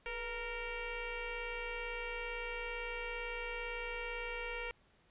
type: tone with frequency modulation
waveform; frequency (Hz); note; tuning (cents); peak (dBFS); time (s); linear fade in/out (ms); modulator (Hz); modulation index
sine; 1396.9; F6; 0; -38; 0.06-4.71; 0; 456; 3.1
effects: pink hiss -69 dBFS RMS until 5.1 s + resampled to 8000 Hz